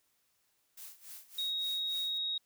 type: noise with tremolo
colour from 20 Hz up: blue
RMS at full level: -47 dBFS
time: 0.77-2.18 s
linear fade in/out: 5 ms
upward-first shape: sine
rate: 3.5 Hz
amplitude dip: 85%
type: tone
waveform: sine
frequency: 3773 Hz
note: A#7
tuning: 20 cents sharp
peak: -32 dBFS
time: 1.38-2.38 s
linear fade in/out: 5 ms
effects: white hiss -75 dBFS RMS until 2.45 s